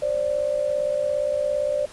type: tone pair together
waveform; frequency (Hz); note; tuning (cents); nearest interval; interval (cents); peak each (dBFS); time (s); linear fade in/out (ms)
sine; 530 / 587.5; C5 / D5; +22 / +1; major second; 179; -26 / -22; 0.02-1.86; 5
effects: pink hiss -45 dBFS RMS until 1.92 s + resampled to 24000 Hz